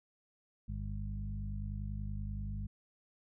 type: harmonic tone with a mistuned harmonic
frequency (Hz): 50.9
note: G#1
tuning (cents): -34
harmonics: 1 / 2 / 3 / 4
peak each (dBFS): -39 / -41 / -48 / -46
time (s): 0.68-2.67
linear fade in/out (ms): 10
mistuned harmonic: 1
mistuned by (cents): +27
effects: none